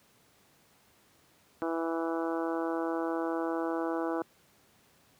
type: harmonic tone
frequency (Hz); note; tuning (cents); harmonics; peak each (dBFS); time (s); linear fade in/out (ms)
164.81; E3; 0; 2 / 3 / 4 / 5 / 6 / 7 / 8 / 9; -32 / -36 / -38 / -40 / -42 / -43 / -44 / -45; 1.62-4.22; 0
effects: pink hiss -64 dBFS RMS until 5.19 s + high-pass 100 Hz 12 dB/octave